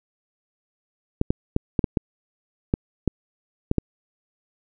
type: clicks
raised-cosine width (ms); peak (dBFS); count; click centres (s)
3; -6; 10; 1.214 / 1.305 / 1.564 / 1.792 / 1.842 / 1.972 / 2.739 / 3.077 / 3.714 / 3.783
effects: none